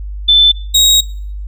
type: tone pair in turn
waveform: sine / 30% pulse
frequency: 3525 / 3789 Hz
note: A7 / A#7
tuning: +2 / +27 cents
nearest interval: minor second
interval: 125 cents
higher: second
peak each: -4 dBFS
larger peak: neither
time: 0.28-0.52 / 0.74-1.01 s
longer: second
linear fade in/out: 10 ms
effects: noise-tail reverb RT60 0.6 s tail -22 dB re dry + added 50 Hz sine -21 dBFS peak until 1.47 s